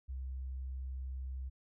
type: tone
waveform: sine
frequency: 65.2 Hz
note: C2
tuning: 5 cents flat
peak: -38 dBFS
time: 0.08-1.5 s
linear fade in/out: 20 ms
effects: none